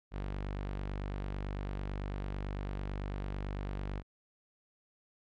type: tone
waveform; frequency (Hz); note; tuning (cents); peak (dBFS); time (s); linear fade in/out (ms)
sawtooth; 49; G1; 0; -32; 0.11-4.03; 50
effects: low-pass 3000 Hz 12 dB/octave